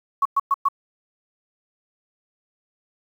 sine tone bursts, 1108.7 Hz, C#6, in tune, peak -15 dBFS, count 4, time 0.22-0.686 s, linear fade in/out 5 ms, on 34 ms, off 110 ms, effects 8-bit

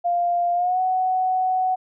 sine tone with pitch glide, 698.5 to 744.3 Hz, F5 to F#5, 0 to +10 cents, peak -18 dBFS, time 0.04-1.76 s, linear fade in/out 20 ms, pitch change +110 cents, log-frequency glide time 0.54-0.8 s, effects none

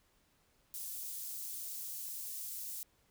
white high-pass noise, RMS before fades -43 dBFS, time 0.74-2.83 s, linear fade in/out 0 ms, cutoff 7100 Hz, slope 12 dB/octave, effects pink hiss -72 dBFS RMS until 3.1 s

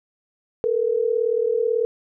sine tone pair together, 442.9 / 481.1 Hz, A4 / B4, +11 / -45 cents, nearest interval minor second, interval 144 cents, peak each -21 dBFS, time 0.64-1.85 s, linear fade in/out 0 ms, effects none

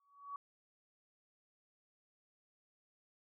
sine tone with exponential growth, 1130 Hz, C#6, 33 cents sharp, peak -39 dBFS, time 0-0.36 s, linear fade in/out 2 ms, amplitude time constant 78 ms, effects none

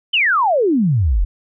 sine exponential sweep, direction down, 3136 to 38.69 Hz, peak -12 dBFS, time 0.13-1.25 s, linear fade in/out 10 ms, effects none

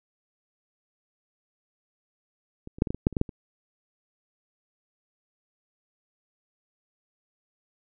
clicks, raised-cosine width 3 ms, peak -26 / -28 / -6 / -19 / -14 / -21 / -6 / -25 / -13 / -8 / -26 dBFS, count 11, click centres 2.674 / 2.785 / 2.821 / 2.872 / 2.905 / 2.946 / 3.069 / 3.127 / 3.168 / 3.214 / 3.292 s, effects none

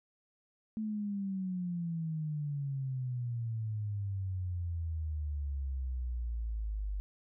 sine exponential sweep, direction down, 220 to 49 Hz, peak -33 dBFS, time 0.77-7 s, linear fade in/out 0 ms, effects none

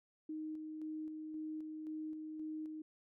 sine tone with tremolo, 311.1 Hz, D#4, in tune, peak -40 dBFS, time 0.29-2.82 s, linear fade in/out 5 ms, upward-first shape square, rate 1.9 Hz, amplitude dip 30%, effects none

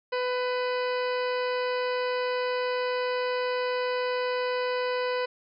harmonic tone, 499.3 Hz, B4, 19 cents sharp, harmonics 1 / 2 / 3 / 4 / 5 / 6 / 8 / 9 / 10, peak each -27 / -33 / -37 / -39 / -41 / -43 / -45 / -46 / -47 dBFS, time 0.12-5.26 s, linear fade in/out 10 ms, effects none

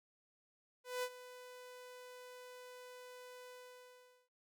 sawtooth tone with ADSR envelope, 499 Hz, B4, 18 cents sharp, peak -32 dBFS, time 0.84-4.29 s, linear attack 190 ms, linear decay 59 ms, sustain -16 dB, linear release 800 ms, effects none

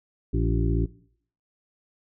harmonic tone with a mistuned harmonic, 57 Hz, A#1, 38 cents flat, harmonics 1 / 2 / 3 / 5 / 6 / 7, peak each -24 / -27 / -31 / -30 / -33 / -34 dBFS, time 0.33-0.86 s, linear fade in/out 10 ms, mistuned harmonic 7, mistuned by -52 cents, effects noise-tail reverb RT60 0.6 s tail -19 dB re dry

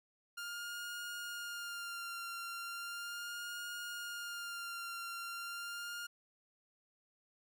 sawtooth tone with vibrato, 1403 Hz, F6, 8 cents sharp, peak -38 dBFS, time 0.37-6.07 s, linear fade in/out 10 ms, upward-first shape sine, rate 0.37 Hz, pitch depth 28 cents each way, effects none

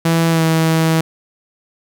sawtooth tone with pitch glide, 165.2 to 161.61 Hz, E3 to E3, +4 to -34 cents, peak -8 dBFS, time 0.05-1.01 s, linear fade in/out 5 ms, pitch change -38 cents, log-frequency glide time 0.3-0.43 s, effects none

